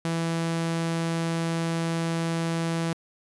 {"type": "tone", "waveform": "sawtooth", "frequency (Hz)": 165.7, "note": "E3", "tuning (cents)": 9, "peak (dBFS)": -21, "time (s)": [0.05, 2.93], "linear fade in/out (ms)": 0, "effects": ["resampled to 24000 Hz"]}